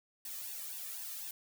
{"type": "noise with flanger", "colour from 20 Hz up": "blue", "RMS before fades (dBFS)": -43, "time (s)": [0.25, 1.31], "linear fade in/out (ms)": 2, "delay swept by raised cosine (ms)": [1.1, 1.71], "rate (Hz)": 4, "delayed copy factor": 0.75, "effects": []}